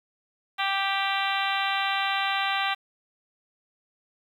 harmonic tone, 392 Hz, G4, in tune, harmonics 2 / 3 / 4 / 5 / 6 / 7 / 8 / 9 / 10, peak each -29 / -31 / -32 / -33 / -34 / -34 / -35 / -36 / -36 dBFS, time 0.58-2.75 s, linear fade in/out 20 ms, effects 9-bit

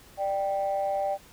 sine tone pair together, 592 / 782.5 Hz, D5 / G5, +14 / -3 cents, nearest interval perfect fourth, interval 483 cents, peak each -27 dBFS, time 0.17-1.18 s, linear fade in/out 50 ms, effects tanh soft clip ceiling -19 dBFS + pink hiss -53 dBFS RMS until 1.32 s

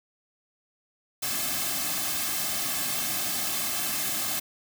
white noise with comb filter, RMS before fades -29 dBFS, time 1.22-4.4 s, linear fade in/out 10 ms, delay 2.1 ms, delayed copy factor -0.85, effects none

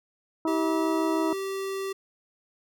harmonic tone, 321.8 Hz, E4, 42 cents flat, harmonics 1 / 2 / 3 / 4, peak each -25 / -32 / -32 / -37 dBFS, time 0.45-1.33 s, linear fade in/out 2 ms
square tone, 388.1 Hz, G4, 17 cents flat, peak -30 dBFS, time 0.47-1.93 s, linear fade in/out 10 ms
effects none

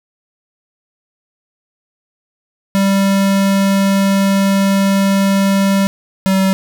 square tone pair in turn, 196 / 191.63 Hz, G3 / G3, 0 / -39 cents, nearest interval unison, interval 39 cents, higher first, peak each -11 dBFS, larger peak neither, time 2.75-5.87 / 6.26-6.53 s, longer first, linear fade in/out 0 ms, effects none

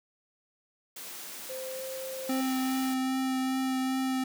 white high-pass noise, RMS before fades -42 dBFS, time 0.96-2.94 s, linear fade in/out 5 ms, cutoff 170 Hz, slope 24 dB/octave
sine tone with pitch glide, 520 to 525.4 Hz, C5 to C5, -11 to +7 cents, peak -36 dBFS, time 1.49-2.41 s, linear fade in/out 10 ms, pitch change +18 cents, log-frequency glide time 1.7-1.81 s
square tone with vibrato, 261.6 Hz, C4, in tune, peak -28 dBFS, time 2.29-4.24 s, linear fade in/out 5 ms, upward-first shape triangle, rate 2.5 Hz, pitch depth 12 cents each way
effects none

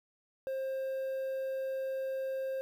triangle tone with quantisation, 531 Hz, C5, 25 cents sharp, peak -31 dBFS, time 0.47-2.61 s, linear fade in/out 0 ms, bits 10, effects none

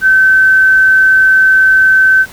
sine tone, 1536 Hz, G6, 36 cents flat, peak -4 dBFS, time 0.01-2.26 s, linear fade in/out 50 ms, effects pink hiss -34 dBFS RMS until 2.32 s

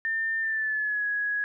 sine tone with pitch glide, 1800 to 1669.8 Hz, A6 to G#6, +39 to +9 cents, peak -25 dBFS, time 0.05-1.44 s, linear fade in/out 0 ms, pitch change -130 cents, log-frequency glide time 0.4-1.06 s, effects none

